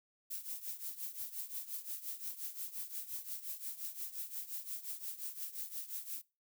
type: noise with tremolo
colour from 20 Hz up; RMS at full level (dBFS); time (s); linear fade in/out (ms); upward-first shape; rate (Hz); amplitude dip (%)
violet; -40; 0.3-6.22; 10; triangle; 5.7; 85
effects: noise-tail reverb RT60 0.3 s tail -23 dB re dry